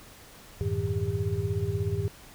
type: tone cluster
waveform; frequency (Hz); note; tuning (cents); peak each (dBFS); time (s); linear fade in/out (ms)
sine; 84.8 / 101.4 / 118 / 158.2 / 400.6; E2 / G#2 / A#2 / D#3 / G4; +50 / -41 / +22 / +29 / +38; -34 / -29 / -34 / -35 / -33; 0.61-2.08; 0
effects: pink hiss -50 dBFS RMS until 2.34 s